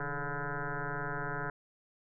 sine tone with frequency modulation, 714 Hz, F5, 38 cents sharp, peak -33 dBFS, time 0-1.5 s, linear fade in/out 2 ms, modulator 145 Hz, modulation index 6.5, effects none

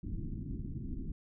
pink low-pass noise, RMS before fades -39 dBFS, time 0.03-1.12 s, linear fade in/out 5 ms, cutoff 320 Hz, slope 48 dB/octave, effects none

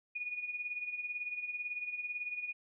sine tone with tremolo, 2456 Hz, D#7, 23 cents flat, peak -34 dBFS, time 0.15-2.53 s, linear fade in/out 10 ms, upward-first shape sine, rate 18 Hz, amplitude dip 65%, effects none

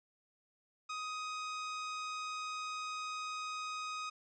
sawtooth tone, 1253 Hz, D#6, 12 cents sharp, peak -35 dBFS, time 0.89-4.1 s, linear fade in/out 10 ms, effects resampled to 16000 Hz + 12-bit

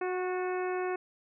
harmonic tone with a mistuned harmonic, 366.6 Hz, F#4, 16 cents flat, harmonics 1 / 2 / 3 / 4 / 5 / 6 / 7, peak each -31 / -37 / -41 / -43 / -45 / -47 / -48 dBFS, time 0.01-0.96 s, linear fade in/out 5 ms, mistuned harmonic 5, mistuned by -33 cents, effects none

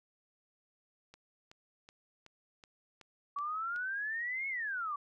click train, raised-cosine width 0.2 ms, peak -36 dBFS, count 8, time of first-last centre 1.14-3.762 s, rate 2.67 Hz
sine exponential two-way sweep, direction up then down, 1131 to 2206 to 1131 Hz, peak -34 dBFS, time 3.36-4.96 s, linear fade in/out 5 ms, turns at 4.48 s
effects none

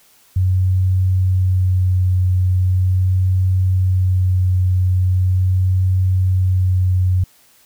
sine tone with vibrato, 92.5 Hz, F#2, in tune, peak -12 dBFS, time 0.36-7.24 s, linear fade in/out 5 ms, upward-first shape sine, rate 0.4 Hz, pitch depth 13 cents each way, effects white hiss -52 dBFS RMS until 7.65 s

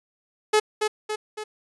sawtooth tone with echo, 427.3 Hz, G#4, 49 cents sharp, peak -12 dBFS, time 0.53-0.6 s, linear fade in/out 10 ms, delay 280 ms, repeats 3, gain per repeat -5 dB, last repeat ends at 1.44 s, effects resampled to 24000 Hz

